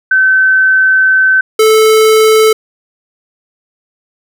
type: tone pair in turn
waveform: sine / square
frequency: 1532 / 437 Hz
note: G6 / A4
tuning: -40 / -12 cents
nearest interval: octave + minor seventh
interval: 2172 cents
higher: first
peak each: -5 dBFS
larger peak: neither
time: 0.11-1.41 / 1.59-2.53 s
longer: first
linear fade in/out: 5 ms
effects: none